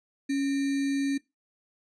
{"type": "tone with sample-and-hold", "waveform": "sine", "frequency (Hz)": 277.2, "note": "C#4", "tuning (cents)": 0, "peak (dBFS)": -24, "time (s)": [0.29, 1.18], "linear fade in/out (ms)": 10, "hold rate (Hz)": 2100, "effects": ["noise-tail reverb RT60 0.2 s tail -20 dB re dry", "resampled to 22050 Hz"]}